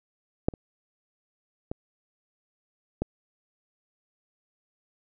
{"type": "clicks", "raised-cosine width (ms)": 2, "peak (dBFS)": [-8, -28, -18, -13], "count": 4, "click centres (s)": [0.485, 0.538, 1.715, 3.02], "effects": []}